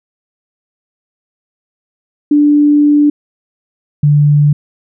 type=tone pair in turn; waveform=sine; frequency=293.7 / 146.85 Hz; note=D4 / D3; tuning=0 / 0 cents; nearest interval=octave; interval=1200 cents; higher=first; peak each=-5 dBFS; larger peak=neither; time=2.31-3.1 / 4.03-4.53 s; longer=first; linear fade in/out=5 ms; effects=none